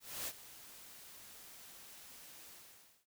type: noise with ADSR envelope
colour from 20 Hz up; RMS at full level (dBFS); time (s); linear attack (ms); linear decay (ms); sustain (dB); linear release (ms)
white; -40; 0-3.06; 270; 52; -15; 570
effects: none